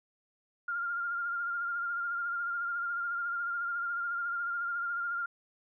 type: tone with vibrato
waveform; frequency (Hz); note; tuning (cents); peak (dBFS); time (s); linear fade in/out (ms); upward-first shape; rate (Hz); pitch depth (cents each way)
sine; 1400; F6; +4; -31; 0.68-5.26; 5; sine; 14; 31
effects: none